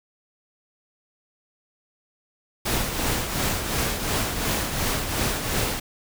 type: noise with tremolo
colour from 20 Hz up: pink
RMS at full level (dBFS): -23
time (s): 2.65-5.8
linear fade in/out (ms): 10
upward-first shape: triangle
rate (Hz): 2.8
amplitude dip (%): 55
effects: none